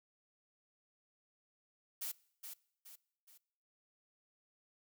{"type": "noise with echo", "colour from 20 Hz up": "blue", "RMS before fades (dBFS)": -41, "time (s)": [2.01, 2.12], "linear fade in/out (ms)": 10, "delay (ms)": 420, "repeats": 3, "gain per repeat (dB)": -7, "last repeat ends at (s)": 3.38, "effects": ["noise-tail reverb RT60 0.7 s tail -23 dB re dry"]}